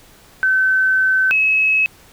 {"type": "tone pair in turn", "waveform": "sine", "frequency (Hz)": [1530, 2573], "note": ["G6", "E7"], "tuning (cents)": [-42, -43], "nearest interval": "major sixth", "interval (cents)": 899, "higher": "second", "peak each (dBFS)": -12, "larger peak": "neither", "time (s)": [[0.43, 1.31], [1.31, 1.86]], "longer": "first", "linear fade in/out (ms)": 0, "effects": ["pink hiss -47 dBFS RMS until 2.12 s"]}